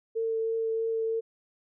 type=tone with vibrato; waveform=sine; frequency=449.9 Hz; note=A4; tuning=39 cents sharp; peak=-26 dBFS; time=0.15-1.21 s; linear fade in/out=20 ms; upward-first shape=triangle; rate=3.1 Hz; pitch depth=13 cents each way; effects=none